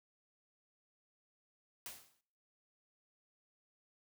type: noise with exponential decay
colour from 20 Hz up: white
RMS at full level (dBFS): -44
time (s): 1.86-2.21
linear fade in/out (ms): 1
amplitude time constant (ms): 76
effects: noise-tail reverb RT60 0.7 s tail -25 dB re dry